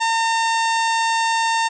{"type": "harmonic tone", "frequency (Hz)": 909, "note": "A#5", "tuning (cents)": -44, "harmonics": [1, 2, 3, 4, 5, 6, 7, 8, 9], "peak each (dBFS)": [-18, -24, -28, -30, -32, -34, -35, -36, -37], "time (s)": [0, 1.69], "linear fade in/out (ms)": 20, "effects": []}